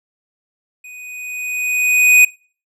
square tone with level ramp, 2489 Hz, D#7, in tune, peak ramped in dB -35 to -5 dBFS, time 0.84-2.25 s, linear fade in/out 5 ms, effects noise-tail reverb RT60 0.4 s tail -23 dB re dry + low-pass 12000 Hz 12 dB/octave

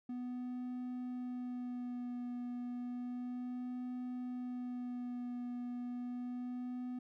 triangle tone with vibrato, 246.9 Hz, B3, in tune, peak -37 dBFS, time 0.09-6.99 s, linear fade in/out 5 ms, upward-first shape sine, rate 0.32 Hz, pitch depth 18 cents each way, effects none

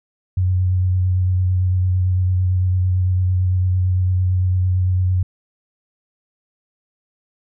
sine tone with vibrato, 91.8 Hz, F#2, 13 cents flat, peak -14 dBFS, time 0.37-5.23 s, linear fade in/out 5 ms, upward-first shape triangle, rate 8.9 Hz, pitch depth 24 cents each way, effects none

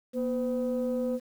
sine tone pair together, 240.2 / 509 Hz, B3 / C5, -48 / -48 cents, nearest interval octave + minor second, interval 1300 cents, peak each -28 dBFS, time 0.13-1.2 s, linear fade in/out 50 ms, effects tanh soft clip ceiling -22 dBFS + 9-bit

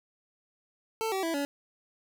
25% pulse tone with pitch steps, 445.2 / 383.1 / 329.7 / 283.7 Hz, A4 / G4 / E4 / C#4, +20 / -40 / 0 / +40 cents, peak -25 dBFS, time 1.01-1.45 s, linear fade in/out 0 ms, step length 110 ms, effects none

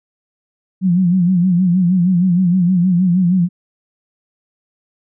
sine tone with vibrato, 180 Hz, F#3, 47 cents flat, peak -10 dBFS, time 0.81-3.49 s, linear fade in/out 50 ms, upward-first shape sine, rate 6.4 Hz, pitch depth 91 cents each way, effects none

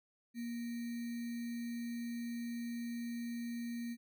sine tone with sample-and-hold, 236.1 Hz, A#3, 22 cents sharp, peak -38 dBFS, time 0.34-3.97 s, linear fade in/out 50 ms, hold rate 2100 Hz, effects none

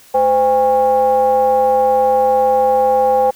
triangle ring-modulated tone, 146.83 Hz, D3, in tune, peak -5 dBFS, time 0.14-3.31 s, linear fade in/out 10 ms, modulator 661 Hz, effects white hiss -45 dBFS RMS until 3.35 s

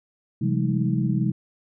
sine tone cluster, 132 / 168.3 / 193 / 210.2 / 316.6 Hz, C3 / E3 / G3 / G#3 / D#4, +16 / +36 / -27 / +21 / +30 cents, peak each -24 / -26 / -27 / -27 / -31 dBFS, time 0.41-1.32 s, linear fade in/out 10 ms, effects none

